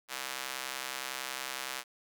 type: tone with high-pass filter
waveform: square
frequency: 65.41 Hz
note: C2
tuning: in tune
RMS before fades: -39 dBFS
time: 0.08-1.84 s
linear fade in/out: 50 ms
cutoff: 1300 Hz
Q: 0.58
effects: none